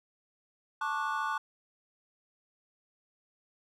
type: chord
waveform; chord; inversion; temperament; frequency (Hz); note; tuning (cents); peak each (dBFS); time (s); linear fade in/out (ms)
triangle; D major seventh; second; just; 881 / 1101.2 / 1174.7 / 1468.3; A5 / C#6 / D6 / F#6; +2 / -12 / 0 / -14; -34; 0.81-1.38; 5
effects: none